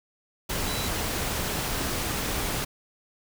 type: tone in noise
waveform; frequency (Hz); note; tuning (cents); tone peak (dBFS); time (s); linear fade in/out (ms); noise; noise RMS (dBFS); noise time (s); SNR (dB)
sine; 3948; B7; -1; -36; 0.67-0.88; 10; pink; -29; 0.49-2.65; -10
effects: none